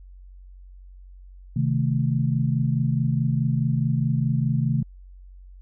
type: chord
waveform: sine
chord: A diminished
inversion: first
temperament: equal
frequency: 130.81 / 155.56 / 220 Hz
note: C3 / Eb3 / A3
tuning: 0 / 0 / 0 cents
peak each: -22 / -24 / -27 dBFS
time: 1.56-4.83 s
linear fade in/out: 5 ms
effects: added 46 Hz sine -42 dBFS peak until 5.61 s